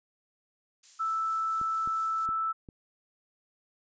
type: noise with tremolo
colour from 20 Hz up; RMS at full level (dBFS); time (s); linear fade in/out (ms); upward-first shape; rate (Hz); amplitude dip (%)
violet; -44; 0.83-2.26; 5; sine; 4.4; 35
type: tone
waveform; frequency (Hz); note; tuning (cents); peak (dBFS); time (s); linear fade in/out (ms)
sine; 1318; E6; -1; -27; 0.99-2.53; 20
type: clicks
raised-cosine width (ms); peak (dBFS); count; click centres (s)
3; -32; 4; 1.614 / 1.875 / 2.29 / 2.688
effects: resampled to 16000 Hz